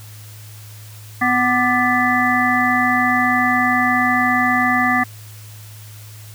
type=harmonic tone with a mistuned harmonic; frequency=249.2 Hz; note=B3; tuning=16 cents sharp; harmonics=1 / 3 / 5 / 7 / 8; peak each=-20 / -20 / -20 / -20 / -20 dBFS; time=1.21-5.04 s; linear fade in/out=10 ms; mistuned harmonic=5; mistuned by=-88 cents; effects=added 106 Hz sine -36 dBFS peak until 6.34 s + white hiss -43 dBFS RMS until 6.34 s